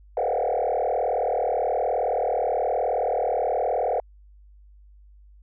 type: tone with frequency modulation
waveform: sine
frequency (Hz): 613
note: D#5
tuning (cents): -26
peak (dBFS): -20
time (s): 0.17-4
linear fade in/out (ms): 2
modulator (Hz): 38.9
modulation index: 4.1
effects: tanh soft clip ceiling -17 dBFS + added 50 Hz sine -48 dBFS peak until 5.42 s